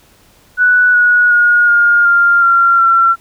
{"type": "tone with pitch steps", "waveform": "sine", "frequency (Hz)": [1480, 1458.8, 1437.9, 1417.3, 1396.9, 1376.9, 1357.2], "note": ["F#6", "F#6", "F#6", "F6", "F6", "F6", "F6"], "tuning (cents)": [0, -25, -50, 25, 0, -25, -50], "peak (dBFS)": -6, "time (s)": [0.57, 3.16], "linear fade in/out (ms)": 50, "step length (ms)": 370, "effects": ["pink hiss -48 dBFS RMS until 3.2 s"]}